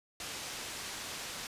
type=low-pass noise; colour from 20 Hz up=white; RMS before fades=-42 dBFS; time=0.2-1.47 s; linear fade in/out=2 ms; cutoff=6600 Hz; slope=12 dB/octave; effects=resampled to 32000 Hz